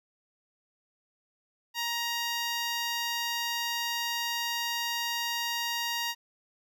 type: tone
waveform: 10% pulse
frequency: 940 Hz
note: A#5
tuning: 14 cents sharp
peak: -21 dBFS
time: 1.74-6.15 s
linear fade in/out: 50 ms
effects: none